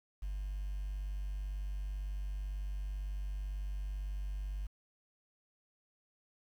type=tone; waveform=sine; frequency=49 Hz; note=G1; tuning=in tune; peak=-34 dBFS; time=0.22-4.67 s; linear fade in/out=10 ms; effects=tanh soft clip ceiling -34 dBFS + 10-bit